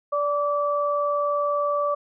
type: tone pair together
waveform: sine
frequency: 581.7 / 1158 Hz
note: D5 / D6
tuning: -17 / -25 cents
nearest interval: octave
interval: 1192 cents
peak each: -23 / -24 dBFS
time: 0.12-1.95 s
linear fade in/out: 10 ms
effects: none